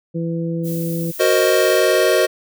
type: harmonic tone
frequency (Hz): 166.7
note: E3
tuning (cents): +20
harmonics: 1 / 2 / 3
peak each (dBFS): -21 / -26 / -28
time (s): 0.14-1.12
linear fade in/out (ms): 20
type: noise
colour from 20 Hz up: violet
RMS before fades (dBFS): -32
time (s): 0.63-1.83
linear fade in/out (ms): 50
type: chord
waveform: square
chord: C half-diminished seventh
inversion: second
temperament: equal with one note detuned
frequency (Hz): 370 / 466.2 / 526.6 / 622.3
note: Gb4 / Bb4 / C5 / Eb5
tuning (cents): 0 / 0 / +11 / 0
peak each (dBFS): -19 / -20 / -20 / -18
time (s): 1.19-2.27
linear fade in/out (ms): 20
effects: none